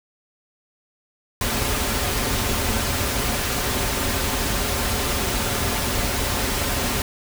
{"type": "noise with comb filter", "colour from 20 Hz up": "pink", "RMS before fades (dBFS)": -23, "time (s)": [1.41, 7.02], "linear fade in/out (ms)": 2, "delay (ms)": 6.2, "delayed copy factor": -0.5, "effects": []}